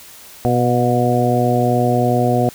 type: harmonic tone with a mistuned harmonic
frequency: 122.7 Hz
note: B2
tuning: 11 cents flat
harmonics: 1 / 2 / 3 / 4 / 5 / 6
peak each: -18 / -19 / -22 / -21 / -22 / -19 dBFS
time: 0.45-2.49 s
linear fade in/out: 0 ms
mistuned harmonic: 6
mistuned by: -30 cents
effects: white hiss -40 dBFS RMS until 2.54 s